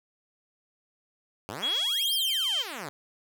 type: exponential two-way sweep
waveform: 5% pulse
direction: up then down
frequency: 90 to 5470 to 131.1 Hz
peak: -24 dBFS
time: 1.49-2.89 s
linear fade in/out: 0 ms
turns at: 2.14 s
type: tone with pitch glide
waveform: sine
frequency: 3322 to 3136 Hz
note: G#7 to G7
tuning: 0 to 0 cents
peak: -25 dBFS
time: 1.62-2.63 s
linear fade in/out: 20 ms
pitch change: -100 cents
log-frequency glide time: 1.84-2.27 s
effects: none